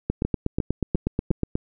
two click trains, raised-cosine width 3 ms, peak -9 / -11 dBFS, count 13 / 4, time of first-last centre 0.1-1.555 / 0.25-1.306 s, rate 8.25 / 2.84 Hz, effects none

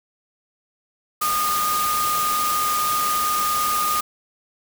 sine tone in noise, 1225 Hz, D#6, 27 cents flat, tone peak -20 dBFS, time 1.21-4.01 s, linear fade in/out 10 ms, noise white, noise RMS -26 dBFS, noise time 1.21-4.01 s, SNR +3 dB, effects none

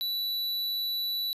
square tone, 3951 Hz, B7, in tune, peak -29 dBFS, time 0.01-1.33 s, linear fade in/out 0 ms, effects resampled to 32000 Hz + 11-bit

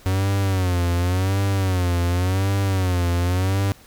45% pulse tone with vibrato, 92.5 Hz, F#2, in tune, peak -18 dBFS, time 0.06-3.72 s, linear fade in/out 0 ms, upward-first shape sine, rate 0.9 Hz, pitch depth 110 cents each way, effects pink hiss -49 dBFS RMS until 3.86 s

